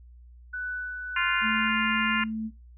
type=tone with tremolo; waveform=sine; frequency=1490 Hz; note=F#6; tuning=12 cents sharp; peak=-29 dBFS; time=0.53-1.69 s; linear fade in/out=10 ms; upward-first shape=sine; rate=1.6 Hz; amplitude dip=35%
type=harmonic tone; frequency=349.2 Hz; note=F4; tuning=in tune; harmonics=3 / 4 / 5 / 6 / 7 / 8; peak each=-31 / -30 / -30 / -31 / -32 / -32 dBFS; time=1.16-2.24 s; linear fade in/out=5 ms
type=tone; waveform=sine; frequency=220 Hz; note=A3; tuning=in tune; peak=-29 dBFS; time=1.41-2.51 s; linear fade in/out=50 ms
effects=noise-tail reverb RT60 0.2 s tail -22 dB re dry + added 60 Hz sine -47 dBFS peak until 2.77 s